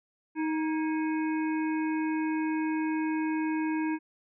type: harmonic tone with a mistuned harmonic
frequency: 313.7 Hz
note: D#4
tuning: 14 cents sharp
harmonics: 1 / 3 / 5 / 7 / 8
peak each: -27 / -37 / -41 / -44 / -45 dBFS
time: 0.35-3.99 s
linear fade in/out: 50 ms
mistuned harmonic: 5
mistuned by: +73 cents
effects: none